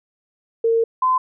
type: tone pair in turn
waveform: sine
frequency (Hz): 456.8 / 1025.5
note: A#4 / C6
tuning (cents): -35 / -35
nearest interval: octave + major second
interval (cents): 1400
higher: second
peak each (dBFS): -14 / -14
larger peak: neither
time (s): 0.64-0.84 / 1.02-1.18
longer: first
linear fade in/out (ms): 5
effects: none